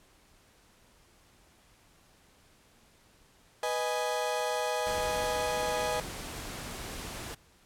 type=chord; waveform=35% pulse; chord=G# minor; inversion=first; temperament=equal; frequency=493.9 / 622.3 / 830.6 Hz; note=B4 / D#5 / G#5; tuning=0 / 0 / 0 cents; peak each=-32 dBFS; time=3.63-6 s; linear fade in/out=2 ms
type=noise; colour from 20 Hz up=pink; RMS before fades=-40 dBFS; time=4.86-7.35 s; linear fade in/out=10 ms
effects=pink hiss -62 dBFS RMS until 7.65 s + low-pass 12000 Hz 12 dB/octave